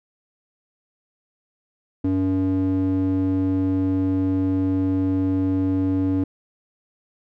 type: tone with band-pass filter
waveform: square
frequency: 94.4 Hz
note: F#2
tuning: 35 cents sharp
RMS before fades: -21 dBFS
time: 2.04-6.24 s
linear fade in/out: 5 ms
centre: 250 Hz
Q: 3.2
effects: none